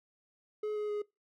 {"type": "tone with pitch steps", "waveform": "triangle", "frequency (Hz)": [424.3, 420.4, 416.5], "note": ["G#4", "G#4", "G#4"], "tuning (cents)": [37, 21, 5], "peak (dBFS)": -30, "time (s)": [0.63, 1.02], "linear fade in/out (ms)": 5, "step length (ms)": 130, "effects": ["noise-tail reverb RT60 0.2 s tail -22 dB re dry"]}